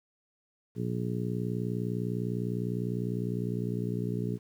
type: harmonic tone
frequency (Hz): 59.9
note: A#1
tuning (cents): +48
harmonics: 2 / 3 / 4 / 5 / 6 / 7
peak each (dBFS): -33 / -34 / -38 / -42 / -41 / -39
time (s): 0.75-4.39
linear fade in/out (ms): 50
effects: 10-bit